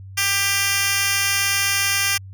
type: tone with high-pass filter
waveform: 10% pulse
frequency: 396.2 Hz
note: G4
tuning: 18 cents sharp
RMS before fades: -20 dBFS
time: 0.17-2.18 s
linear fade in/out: 10 ms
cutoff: 2600 Hz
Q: 0.79
effects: added 96 Hz sine -35 dBFS peak until 2.33 s